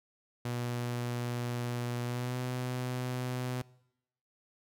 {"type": "tone with pitch glide", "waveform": "sawtooth", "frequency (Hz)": [121.2, 125.76], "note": ["B2", "B2"], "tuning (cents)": [-32, 32], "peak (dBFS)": -29, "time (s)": [0.45, 3.62], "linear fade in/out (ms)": 5, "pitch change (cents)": 64, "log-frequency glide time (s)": [2.06, 2.38], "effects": ["noise-tail reverb RT60 0.8 s tail -22 dB re dry"]}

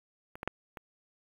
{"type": "clicks", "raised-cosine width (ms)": 0.5, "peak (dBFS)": [-29, -22, -15, -27], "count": 4, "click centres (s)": [0.355, 0.431, 0.476, 0.772], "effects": ["8-bit"]}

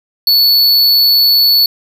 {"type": "tone", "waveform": "square", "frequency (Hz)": 4435, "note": "C#8", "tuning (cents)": 0, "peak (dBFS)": -7, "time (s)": [0.27, 1.66], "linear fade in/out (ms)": 2, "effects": []}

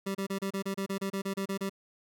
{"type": "tone bursts", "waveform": "25% pulse", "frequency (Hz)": 195, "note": "G3", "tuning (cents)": -9, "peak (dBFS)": -27, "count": 14, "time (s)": [0.06, 1.696], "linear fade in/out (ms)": 10, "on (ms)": 89, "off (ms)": 30, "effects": []}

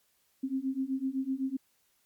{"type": "beating tone pair", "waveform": "sine", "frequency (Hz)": [261.5, 269.4], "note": ["C4", "C#4"], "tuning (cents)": [-1, -49], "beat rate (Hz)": 7.9, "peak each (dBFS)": [-33, -32], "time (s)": [0.43, 1.57], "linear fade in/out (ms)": 10, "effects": ["white hiss -71 dBFS RMS until 2.05 s", "MP3 96 kbps"]}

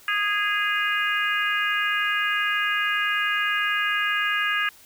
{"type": "harmonic tone with a mistuned harmonic", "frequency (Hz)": 412.9, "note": "G#4", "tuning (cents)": -10, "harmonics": [3, 4, 5, 6, 7], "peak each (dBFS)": [-28, -24, -30, -30, -30], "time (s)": [0.08, 4.69], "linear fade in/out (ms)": 2, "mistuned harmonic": 7, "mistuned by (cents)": -31, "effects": ["white hiss -51 dBFS RMS until 4.85 s"]}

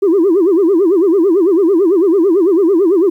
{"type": "tone with vibrato", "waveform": "sine", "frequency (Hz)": 361.9, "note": "F#4", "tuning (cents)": -38, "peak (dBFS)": -6, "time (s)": [0.02, 3.1], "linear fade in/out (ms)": 10, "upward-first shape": "sine", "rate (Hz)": 9, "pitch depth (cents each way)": 220, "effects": ["tanh soft clip ceiling -5 dBFS", "8-bit"]}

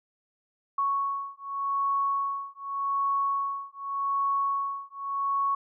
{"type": "beating tone pair", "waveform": "sine", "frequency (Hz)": [1108.7, 1109.55], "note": ["C#6", "C#6"], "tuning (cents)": [0, 1], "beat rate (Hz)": 0.85, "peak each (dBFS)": -29, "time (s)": [0.78, 5.55], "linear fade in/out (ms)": 5, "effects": []}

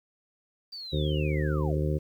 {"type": "linear sweep", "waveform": "sine", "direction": "down", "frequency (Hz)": [4699, 358.5], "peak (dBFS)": -37, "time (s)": [0.72, 1.78], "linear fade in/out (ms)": 10}
{"type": "harmonic tone", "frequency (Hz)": 75.4, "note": "D2", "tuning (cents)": 46, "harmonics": [1, 2, 3, 4, 5, 6, 7], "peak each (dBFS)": [-29, -28, -41, -36, -34, -39, -36], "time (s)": [0.92, 1.99], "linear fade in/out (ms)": 20}
{"effects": ["10-bit"]}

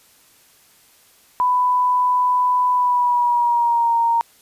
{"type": "tone with pitch glide", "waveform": "sine", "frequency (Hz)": [995, 928.4], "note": ["B5", "A#5"], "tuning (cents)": [13, -7], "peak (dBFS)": -14, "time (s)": [1.4, 4.21], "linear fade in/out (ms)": 0, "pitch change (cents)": -120, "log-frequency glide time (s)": [2.73, 3.94], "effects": ["white hiss -53 dBFS RMS until 4.41 s", "resampled to 32000 Hz"]}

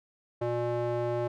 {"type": "tone with band-pass filter", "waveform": "square", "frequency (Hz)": 119.8, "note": "A#2", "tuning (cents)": 48, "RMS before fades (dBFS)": -30, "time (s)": [0.41, 1.28], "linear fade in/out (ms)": 10, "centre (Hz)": 530, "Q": 1.7, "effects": []}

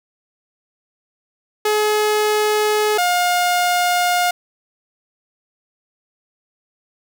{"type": "tone pair in turn", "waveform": "sawtooth", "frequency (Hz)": [424.1, 711.5], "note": ["G#4", "F5"], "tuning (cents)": [36, 32], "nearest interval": "major sixth", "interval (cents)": 896, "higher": "second", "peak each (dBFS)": -11, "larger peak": "neither", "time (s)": [[1.65, 2.98], [2.98, 4.31]], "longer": "neither", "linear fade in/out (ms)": 5, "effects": []}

